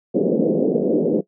white band-pass noise, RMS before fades -18 dBFS, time 0.14-1.21 s, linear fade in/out 10 ms, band 170 to 520 Hz, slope 48 dB/octave, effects noise-tail reverb RT60 0.1 s tail -18 dB re dry

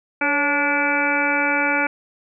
harmonic tone with a mistuned harmonic, 288.8 Hz, D4, 29 cents flat, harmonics 1 / 2 / 3 / 4 / 5 / 6 / 7 / 8 / 9, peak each -26 / -27 / -25 / -33 / -22 / -30 / -32 / -22 / -33 dBFS, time 0.21-1.87 s, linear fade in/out 5 ms, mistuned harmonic 2, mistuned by -48 cents, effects none

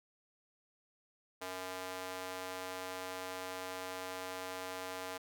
square tone with high-pass filter, 92.5 Hz, F#2, in tune, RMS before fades -43 dBFS, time 1.41-5.18 s, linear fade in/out 10 ms, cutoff 590 Hz, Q 0.95, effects none

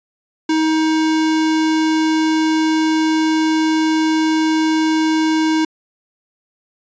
square tone, 316.1 Hz, D#4, 27 cents sharp, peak -14 dBFS, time 0.49-5.65 s, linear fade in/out 5 ms, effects resampled to 16000 Hz

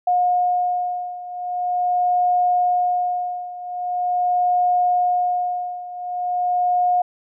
sine beating tone pair, 718 / 718.43 Hz, F5 / F5, +48 / +49 cents, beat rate 0.43 Hz, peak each -19 / -22 dBFS, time 0.07-7.02 s, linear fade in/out 5 ms, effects none

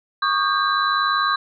sine tone cluster, 1115 / 1215 / 1593 / 3973 Hz, C#6 / D#6 / G6 / B7, +10 / -42 / +27 / +10 cents, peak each -21 / -22 / -23 / -26 dBFS, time 0.22-1.36 s, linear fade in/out 5 ms, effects none

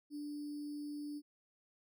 sine tone with sample-and-hold, 293.7 Hz, D4, in tune, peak -40 dBFS, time 0.1-1.22 s, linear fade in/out 50 ms, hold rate 4900 Hz, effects MP3 96 kbps

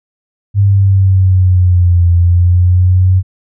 sine exponential two-way sweep, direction down then up, 100.7 to 86.2 to 93.7 Hz, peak -5 dBFS, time 0.54-3.23 s, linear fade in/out 50 ms, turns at 2.11 s, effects none

